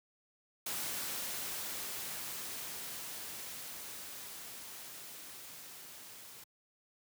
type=noise with level ramp; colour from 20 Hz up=white; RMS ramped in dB=-38 to -52 dBFS; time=0.66-6.44 s; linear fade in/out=5 ms; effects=high-pass 80 Hz 12 dB/octave